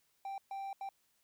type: tone bursts at uneven times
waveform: triangle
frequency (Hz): 784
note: G5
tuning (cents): 0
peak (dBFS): -37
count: 3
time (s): 0.25-0.38 / 0.51-0.73 / 0.81-0.89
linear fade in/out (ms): 2
effects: white hiss -75 dBFS RMS until 1.23 s

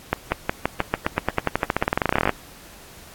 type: accelerating click train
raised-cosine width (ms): 0.5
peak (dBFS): -3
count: 30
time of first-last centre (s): 0.13-2.293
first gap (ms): 190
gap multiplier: 0.92
effects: pink hiss -45 dBFS RMS until 3.14 s + AAC 64 kbps

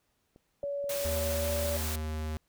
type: clicks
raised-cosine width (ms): 2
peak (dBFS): -41 / -34 / -39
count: 3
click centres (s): 0.361 / 0.639 / 0.842
type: tone with pitch glide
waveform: sine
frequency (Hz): 567 to 576.2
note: C#5 to D5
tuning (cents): +39 to -33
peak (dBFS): -31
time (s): 0.63-1.77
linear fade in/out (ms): 2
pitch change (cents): +28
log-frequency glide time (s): 1.36-1.48
type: noise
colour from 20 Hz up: white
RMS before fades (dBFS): -37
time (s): 0.89-1.96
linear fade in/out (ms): 5
type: tone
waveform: square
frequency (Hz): 77.78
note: D#2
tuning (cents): 0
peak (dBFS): -33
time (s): 1.05-2.37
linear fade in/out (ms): 0
effects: pink hiss -75 dBFS RMS until 2.48 s

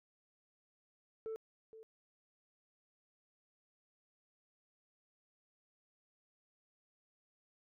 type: tone with echo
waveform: sine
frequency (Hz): 443.1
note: A4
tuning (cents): +12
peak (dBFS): -37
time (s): 1.26-1.36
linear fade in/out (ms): 0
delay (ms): 470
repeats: 1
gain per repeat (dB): -15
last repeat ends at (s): 1.83
effects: tanh soft clip ceiling -38 dBFS

